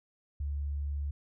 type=tone; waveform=sine; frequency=71.7 Hz; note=D2; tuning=41 cents flat; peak=-31 dBFS; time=0.4-1.11 s; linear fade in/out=5 ms; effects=none